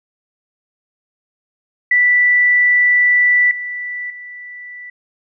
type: tone with level steps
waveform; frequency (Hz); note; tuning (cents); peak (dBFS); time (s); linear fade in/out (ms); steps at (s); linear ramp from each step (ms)
sine; 1970; B6; -5; -9 / -22 / -30; 1.91-4.9; 5; 3.51 / 4.1; 2
effects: none